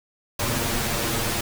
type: noise with comb filter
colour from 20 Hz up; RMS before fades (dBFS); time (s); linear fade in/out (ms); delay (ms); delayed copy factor
pink; -25; 0.39-1.41; 5; 8.6; +0.95
effects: none